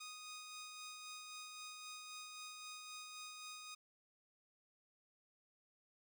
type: tone with tremolo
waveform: 10% pulse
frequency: 1243 Hz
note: D#6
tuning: 2 cents flat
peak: -40 dBFS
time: 0-3.75 s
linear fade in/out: 10 ms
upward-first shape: sine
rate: 3.8 Hz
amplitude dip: 30%
effects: none